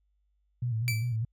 sine tone with vibrato, 116.54 Hz, A#2, in tune, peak -27 dBFS, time 0.62-1.25 s, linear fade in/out 5 ms, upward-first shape square, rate 5 Hz, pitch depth 80 cents each way
sawtooth tone with exponential decay, 2323 Hz, D7, 20 cents flat, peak -24 dBFS, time 0.88-1.16 s, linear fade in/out 0 ms, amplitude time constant 59 ms
effects added 50 Hz sine -69 dBFS peak until 1.32 s

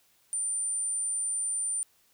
sine tone, 9110 Hz, C#9, 46 cents sharp, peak -26 dBFS, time 0.33-1.83 s, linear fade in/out 0 ms, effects tanh soft clip ceiling -26 dBFS + white hiss -66 dBFS RMS until 2.13 s

